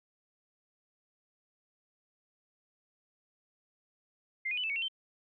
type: tone with pitch steps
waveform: sine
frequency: 2097 / 2468 / 2987 / 2637 / 2235 / 2721 / 3104 Hz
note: C7 / D#7 / F#7 / E7 / C#7 / F7 / G7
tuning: +3 / -15 / +16 / 0 / +14 / -46 / -18 cents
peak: -31 dBFS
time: 4.45-4.884 s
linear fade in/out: 10 ms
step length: 62 ms
effects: none